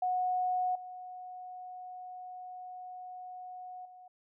sine tone with level steps, 732 Hz, F#5, 19 cents flat, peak -28 / -42 / -50 dBFS, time 0.02-4.08 s, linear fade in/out 5 ms, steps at 0.75 / 3.85 s, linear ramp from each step 5 ms, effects none

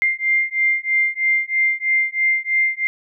sine beating tone pair, 2098 / 2101.1 Hz, C7 / C7, +4 / +7 cents, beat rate 3.1 Hz, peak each -19 dBFS, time 0.02-2.87 s, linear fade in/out 0 ms, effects none

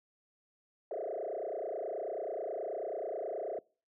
sine tone with frequency modulation, 540 Hz, C#5, 45 cents flat, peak -34 dBFS, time 0.91-3.59 s, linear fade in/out 2 ms, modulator 29.3 Hz, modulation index 5.1, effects noise-tail reverb RT60 0.4 s tail -25 dB re dry + tanh soft clip ceiling -30 dBFS

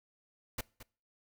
pink noise with echo, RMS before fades -36 dBFS, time 0.58-0.61 s, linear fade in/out 5 ms, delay 220 ms, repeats 1, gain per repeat -14 dB, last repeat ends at 0.83 s, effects noise-tail reverb RT60 0.4 s tail -24 dB re dry

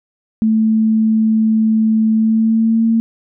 sine tone with pitch glide, 220 to 226.7 Hz, A3 to A#3, 0 to -48 cents, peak -10 dBFS, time 0.42-3 s, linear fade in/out 0 ms, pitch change +52 cents, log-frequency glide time 2.13-2.87 s, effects none

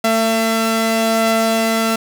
sawtooth tone pair together, 224.6 / 673 Hz, A3 / E5, +36 / +36 cents, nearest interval octave + perfect fifth, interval 1900 cents, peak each -13 dBFS, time 0.04-1.96 s, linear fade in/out 5 ms, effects none

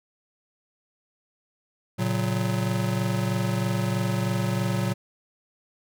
square chord, F# major, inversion first, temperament just, 115.62 / 138.75 / 185 Hz, A#2 / C#3 / F#3, -14 / +2 / 0 cents, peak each -27 / -32 / -28 dBFS, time 1.98-4.94 s, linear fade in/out 20 ms, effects none

